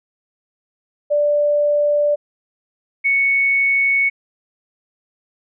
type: tone pair in turn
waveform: sine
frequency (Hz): 587.3 / 2217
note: D5 / C#7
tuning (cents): 0 / 0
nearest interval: octave + major seventh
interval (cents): 2300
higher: second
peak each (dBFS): -13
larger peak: neither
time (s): 1.1-2.16 / 3.04-4.1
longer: neither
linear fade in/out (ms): 20
effects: none